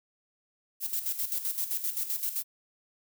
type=noise with tremolo; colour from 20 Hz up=violet; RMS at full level=-30 dBFS; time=0.8-2.44 s; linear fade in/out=50 ms; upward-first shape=square; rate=7.7 Hz; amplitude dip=65%; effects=none